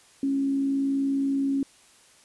sine tone with frequency modulation, 274.4 Hz, C#4, 17 cents flat, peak -22 dBFS, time 0.23-1.63 s, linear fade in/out 2 ms, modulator 60.9 Hz, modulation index 0.2, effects white hiss -56 dBFS RMS until 2.24 s + resampled to 24000 Hz

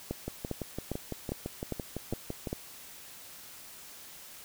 two click trains, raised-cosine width 2 ms, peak -19 / -21 dBFS, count 7 / 14, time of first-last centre 0.11-2.529 / 0.28-2.472 s, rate 2.48 / 5.93 Hz, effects white hiss -49 dBFS RMS until 4.44 s

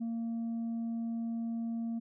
sine tone, 230 Hz, A#3, 23 cents flat, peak -30 dBFS, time 0-2 s, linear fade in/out 20 ms, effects tanh soft clip ceiling -32 dBFS

